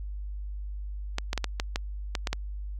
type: clicks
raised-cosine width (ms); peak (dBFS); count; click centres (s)
0.2; -11; 9; 1.184 / 1.331 / 1.377 / 1.443 / 1.599 / 1.759 / 2.152 / 2.272 / 2.33
effects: added 50 Hz sine -33 dBFS peak until 2.79 s